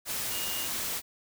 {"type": "tone in noise", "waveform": "sine", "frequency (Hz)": 2850, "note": "F7", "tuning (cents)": 34, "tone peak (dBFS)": -38, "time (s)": [0.29, 0.69], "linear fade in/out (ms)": 50, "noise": "white", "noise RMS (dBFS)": -33, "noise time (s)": [0.05, 1.02], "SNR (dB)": -8, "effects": []}